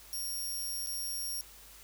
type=tone with dropouts; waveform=10% pulse; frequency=5580 Hz; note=F8; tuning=2 cents flat; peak=-29 dBFS; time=0.13-1.41 s; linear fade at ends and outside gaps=0 ms; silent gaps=0.862-0.871 s; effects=added 50 Hz sine -59 dBFS peak until 1.83 s + white hiss -54 dBFS RMS until 1.83 s